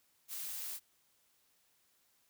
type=noise; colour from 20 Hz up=blue; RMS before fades=-42 dBFS; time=0.28-0.8 s; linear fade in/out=50 ms; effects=white hiss -73 dBFS RMS until 2.29 s